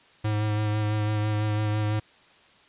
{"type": "tone with vibrato", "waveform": "square", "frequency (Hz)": 106.2, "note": "G#2", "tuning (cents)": 39, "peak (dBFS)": -24, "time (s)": [0.24, 2], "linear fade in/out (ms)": 10, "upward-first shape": "sine", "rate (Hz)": 6, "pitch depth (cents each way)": 19, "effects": ["white hiss -56 dBFS RMS until 2.68 s", "resampled to 8000 Hz"]}